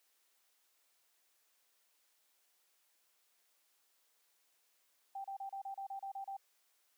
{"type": "tone bursts", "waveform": "sine", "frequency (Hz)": 784, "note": "G5", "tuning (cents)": 0, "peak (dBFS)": -40, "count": 10, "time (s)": [5.15, 6.368], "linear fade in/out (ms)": 5, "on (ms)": 93, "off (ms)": 32, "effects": ["white hiss -75 dBFS RMS until 6.97 s", "high-pass 400 Hz 12 dB/octave"]}